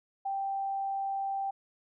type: tone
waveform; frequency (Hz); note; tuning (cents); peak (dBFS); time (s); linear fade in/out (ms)
sine; 784; G5; 0; -30; 0.25-1.51; 10
effects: none